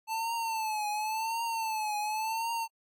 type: tone with vibrato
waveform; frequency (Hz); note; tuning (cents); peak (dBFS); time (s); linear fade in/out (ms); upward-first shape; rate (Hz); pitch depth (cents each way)
square; 880; A5; 0; -31; 0.07-2.68; 50; triangle; 0.92; 97
effects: AAC 64 kbps